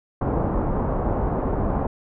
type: low-pass noise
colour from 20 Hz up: pink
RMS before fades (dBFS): -23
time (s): 0.21-1.87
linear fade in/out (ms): 5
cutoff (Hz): 1000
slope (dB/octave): 24
effects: none